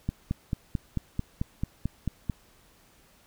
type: click train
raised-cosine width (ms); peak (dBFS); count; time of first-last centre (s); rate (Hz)
5; -15; 11; 0.09-2.298; 4.53
effects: pink hiss -60 dBFS RMS until 3.26 s